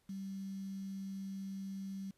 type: tone with quantisation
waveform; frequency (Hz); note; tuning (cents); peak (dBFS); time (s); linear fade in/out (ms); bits
sine; 194; G3; -18; -40; 0.09-2.11; 5; 10
effects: pink hiss -75 dBFS RMS until 2.17 s + resampled to 32000 Hz